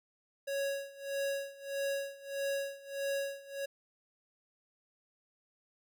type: tone with tremolo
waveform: square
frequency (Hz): 554.4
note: C#5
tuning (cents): 0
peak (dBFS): -32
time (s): 0.47-3.66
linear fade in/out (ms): 10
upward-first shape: sine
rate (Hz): 1.6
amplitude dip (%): 90
effects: none